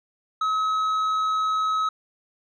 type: tone with tanh clipping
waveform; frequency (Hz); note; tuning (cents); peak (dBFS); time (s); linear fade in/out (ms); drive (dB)
sine; 1281; E6; -50; -22; 0.41-1.89; 5; 6
effects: none